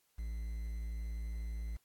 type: tone with quantisation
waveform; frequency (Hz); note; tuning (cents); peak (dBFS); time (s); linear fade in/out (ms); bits
triangle; 55.8; A1; +25; -35; 0.18-1.77; 10; 10
effects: white hiss -75 dBFS RMS until 1.84 s + AAC 64 kbps